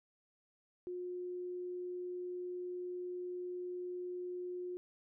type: tone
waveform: sine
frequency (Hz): 359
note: F4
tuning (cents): +48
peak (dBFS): -39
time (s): 0.87-4.77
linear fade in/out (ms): 0
effects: none